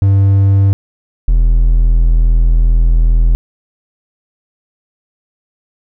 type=tone pair in turn; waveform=triangle; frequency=98.2 / 41.19 Hz; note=G2 / E1; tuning=+4 / -1 cents; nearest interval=octave + minor third; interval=1505 cents; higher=first; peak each=-4 dBFS; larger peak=neither; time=0.02-0.73 / 1.28-3.35 s; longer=second; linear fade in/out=0 ms; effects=none